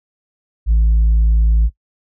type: tone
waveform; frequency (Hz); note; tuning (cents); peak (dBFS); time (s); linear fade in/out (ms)
sine; 55; A1; 0; -7; 0.66-1.7; 50
effects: noise-tail reverb RT60 0.1 s tail -20 dB re dry + tanh soft clip ceiling -8 dBFS